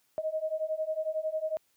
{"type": "beating tone pair", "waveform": "sine", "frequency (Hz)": [622.3, 633.3], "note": ["D#5", "D#5"], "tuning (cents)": [0, 30], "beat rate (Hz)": 11, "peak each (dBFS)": [-33, -32], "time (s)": [0.18, 1.57], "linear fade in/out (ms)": 0, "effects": ["white hiss -71 dBFS RMS until 1.76 s", "high-pass 60 Hz 12 dB/octave"]}